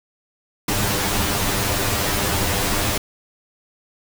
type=noise with comb filter; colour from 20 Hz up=pink; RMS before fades=-21 dBFS; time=0.68-2.98 s; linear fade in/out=5 ms; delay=10 ms; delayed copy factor=+0.9; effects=none